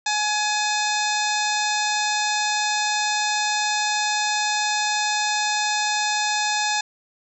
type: harmonic tone with a mistuned harmonic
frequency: 843 Hz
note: G#5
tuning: 26 cents sharp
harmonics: 1 / 2 / 3 / 4 / 5 / 6 / 7 / 8 / 9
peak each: -24 / -27 / -29 / -30 / -31 / -32 / -32 / -33 / -34 dBFS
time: 0.06-6.81 s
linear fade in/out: 5 ms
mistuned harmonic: 4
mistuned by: +110 cents
effects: none